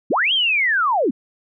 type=linear two-way sweep; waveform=sine; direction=up then down; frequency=137 to 3282 to 205.3 Hz; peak=-15 dBFS; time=0.1-1.11 s; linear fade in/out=10 ms; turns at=0.33 s; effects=none